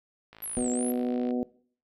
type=click train; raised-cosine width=0.3 ms; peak=-32 dBFS; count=54; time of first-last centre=0.33-1.308 s; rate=54.2 Hz
type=exponential two-way sweep; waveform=sine; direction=down then up; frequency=11840 to 7340 to 11840 Hz; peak=-33 dBFS; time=0.42-0.92 s; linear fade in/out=10 ms; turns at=0.71 s
type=harmonic tone; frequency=123.47 Hz; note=B2; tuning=in tune; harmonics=2 / 3 / 4 / 5 / 6; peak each=-27 / -34 / -34 / -40 / -41 dBFS; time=0.57-1.43 s; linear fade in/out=0 ms
type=noise with exponential decay; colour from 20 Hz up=brown; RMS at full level=-37 dBFS; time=0.57-0.79 s; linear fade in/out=2 ms; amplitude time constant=47 ms
effects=noise-tail reverb RT60 0.5 s tail -21 dB re dry